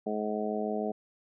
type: harmonic tone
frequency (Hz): 106.5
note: G#2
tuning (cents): +44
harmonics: 2 / 3 / 4 / 5 / 6 / 7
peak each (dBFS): -34 / -40 / -34 / -41 / -36 / -38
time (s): 0.06-0.92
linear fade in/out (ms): 10
effects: none